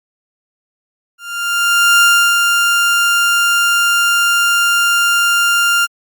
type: tone with ADSR envelope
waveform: 30% pulse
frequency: 1396.9 Hz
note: F6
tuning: in tune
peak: -4 dBFS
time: 1.18-5.87 s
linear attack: 830 ms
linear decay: 340 ms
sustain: -4 dB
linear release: 29 ms
effects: Opus 48 kbps